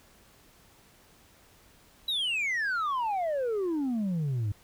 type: exponential sweep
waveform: sine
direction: down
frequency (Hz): 3951 to 98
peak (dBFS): -24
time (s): 2.08-4.52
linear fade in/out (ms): 5
effects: tanh soft clip ceiling -26 dBFS + pink hiss -59 dBFS RMS until 4.63 s